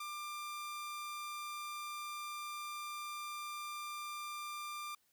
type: tone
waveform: sawtooth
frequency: 1191 Hz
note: D6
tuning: 24 cents sharp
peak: -38 dBFS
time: 0-4.95 s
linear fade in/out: 5 ms
effects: white hiss -75 dBFS RMS until 5.12 s